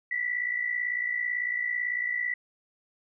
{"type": "tone pair together", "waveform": "sine", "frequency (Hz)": [1953, 2011], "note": ["B6", "B6"], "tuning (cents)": [-20, 31], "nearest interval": "minor second", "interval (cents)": 51, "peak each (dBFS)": [-28, -33], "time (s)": [0.11, 2.34], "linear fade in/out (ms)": 5, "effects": []}